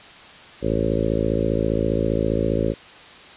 harmonic tone with a mistuned harmonic, 55 Hz, A1, in tune, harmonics 1 / 2 / 3 / 4 / 5 / 6 / 7 / 8 / 9 / 10, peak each -28 / -28 / -28 / -28 / -28 / -28 / -28 / -28 / -28 / -28 dBFS, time 0.61-2.75 s, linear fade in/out 50 ms, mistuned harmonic 1, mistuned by +58 cents, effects white hiss -43 dBFS RMS until 3.36 s + resampled to 8000 Hz

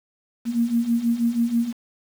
sine beating tone pair, 230 / 236.2 Hz, A#3 / A#3, -23 / +23 cents, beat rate 6.2 Hz, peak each -24 / -20 dBFS, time 0.45-1.73 s, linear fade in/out 50 ms, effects 7-bit

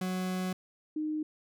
40% pulse / sine tone pair in turn, 184.7 / 307.4 Hz, F#3 / D#4, -3 / -21 cents, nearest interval major sixth, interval 882 cents, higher second, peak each -30 / -30 dBFS, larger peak neither, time 0.01-0.53 / 0.96-1.23 s, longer first, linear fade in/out 5 ms, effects none

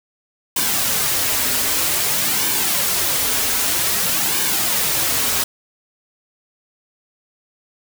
white noise with flanger, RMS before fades -19 dBFS, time 0.56-5.44 s, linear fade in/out 5 ms, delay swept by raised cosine 1.5 to 5.9 ms, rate 0.52 Hz, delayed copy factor -0.55, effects none

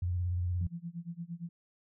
sine tone with vibrato, 88.8 Hz, F2, 29 cents sharp, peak -29 dBFS, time 0.02-0.67 s, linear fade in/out 5 ms, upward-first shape square, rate 17 Hz, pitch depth 38 cents each way
sine tone with tremolo, 170.3 Hz, F3, 43 cents flat, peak -35 dBFS, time 0.61-1.49 s, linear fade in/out 2 ms, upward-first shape sine, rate 8.7 Hz, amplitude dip 95%
effects none

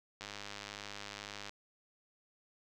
click train, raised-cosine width 0.2 ms, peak -26 dBFS, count 132, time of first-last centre 0.21-1.494 s, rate 102 Hz, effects none

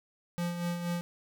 square tone with tremolo, 173.5 Hz, F3, 11 cents flat, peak -30 dBFS, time 0.38-1.01 s, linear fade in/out 0 ms, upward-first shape sine, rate 4.2 Hz, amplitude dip 50%, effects none

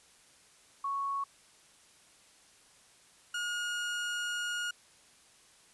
sine / 30% pulse tone pair in turn, 1108.7 / 1434.2 Hz, C#6 / F6, 0 / +46 cents, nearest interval major third, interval 446 cents, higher second, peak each -31 / -30 dBFS, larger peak second, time 0.84-1.24 / 3.34-4.71 s, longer second, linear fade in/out 5 ms, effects white hiss -61 dBFS RMS until 5.73 s + resampled to 24000 Hz

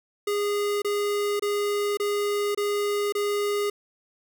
square tone bursts, 410.4 Hz, G#4, 21 cents flat, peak -24 dBFS, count 6, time 0.27-3.7 s, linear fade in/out 5 ms, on 550 ms, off 26 ms, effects none

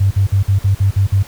sine tone bursts, 98 Hz, G2, in tune, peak -9 dBFS, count 8, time 0-1.23 s, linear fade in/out 10 ms, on 110 ms, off 50 ms, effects pink hiss -38 dBFS RMS until 1.27 s

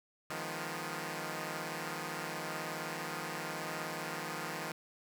5% pulse chord, F half-diminished seventh, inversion third, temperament equal with one note detuned, 155.56 / 174.61 / 207.7 / 245.7 Hz, Eb3 / F3 / Ab3 / Cb4, 0 / 0 / 0 / -9 cents, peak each -30 / -31 / -35 / -35 dBFS, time 0.3-4.72 s, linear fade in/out 2 ms, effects none

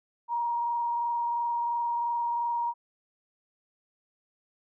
sine tone with frequency modulation, 945 Hz, A#5, 23 cents sharp, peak -26 dBFS, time 0.28-2.74 s, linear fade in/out 50 ms, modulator 22.9 Hz, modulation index 0.46, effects none

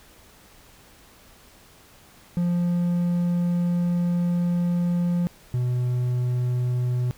triangle tone pair in turn, 174.61 / 123.99 Hz, F3 / B2, 0 / +7 cents, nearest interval tritone, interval 593 cents, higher first, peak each -18 / -19 dBFS, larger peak first, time 2.37-5.27 / 5.54-7.11 s, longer first, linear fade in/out 0 ms, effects pink hiss -52 dBFS RMS until 7.17 s

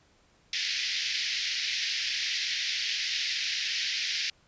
white band-pass noise, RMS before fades -31 dBFS, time 0.53-4.3 s, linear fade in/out 2 ms, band 1800 to 5500 Hz, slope 48 dB/octave, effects pink hiss -64 dBFS RMS until 4.47 s + resampled to 16000 Hz

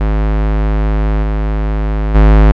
square tone with level steps, 52.4 Hz, G#1, 16 cents sharp, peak -11 / -13 / -4 dBFS, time 0-2.52 s, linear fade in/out 10 ms, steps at 1.22 / 2.14 s, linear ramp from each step 20 ms, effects low-pass 2000 Hz 12 dB/octave

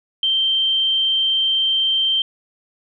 sine tone, 3136 Hz, G7, in tune, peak -15 dBFS, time 0.23-2.22 s, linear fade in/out 2 ms, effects none

